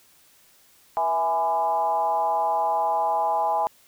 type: tone with frequency modulation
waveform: sine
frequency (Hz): 830.6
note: G#5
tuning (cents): 0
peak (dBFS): -20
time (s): 0.97-3.67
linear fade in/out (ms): 0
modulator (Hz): 175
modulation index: 1
effects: white hiss -57 dBFS RMS until 3.87 s